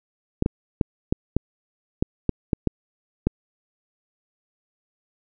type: clicks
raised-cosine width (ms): 3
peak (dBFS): -6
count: 10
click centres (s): 0.424 / 0.461 / 0.812 / 1.125 / 1.366 / 2.025 / 2.293 / 2.532 / 2.673 / 3.27
effects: none